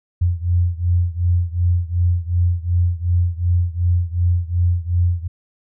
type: beating tone pair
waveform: sine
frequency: 86.7 / 89.4 Hz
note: F2 / F2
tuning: -12 / +41 cents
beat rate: 2.7 Hz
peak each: -17 / -19 dBFS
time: 0.21-5.28 s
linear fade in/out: 10 ms
effects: none